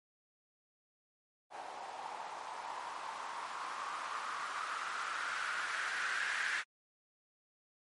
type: noise with low-pass filter sweep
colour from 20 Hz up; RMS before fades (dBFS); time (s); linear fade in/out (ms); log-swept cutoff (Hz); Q
violet; -40; 1.5-6.64; 50; 770 to 1700; 4.2
effects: MP3 48 kbps